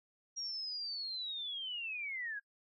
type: linear sweep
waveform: sine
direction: down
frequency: 5670 to 1600 Hz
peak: -38 dBFS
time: 0.36-2.4 s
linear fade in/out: 20 ms
effects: noise-tail reverb RT60 0.1 s tail -22 dB re dry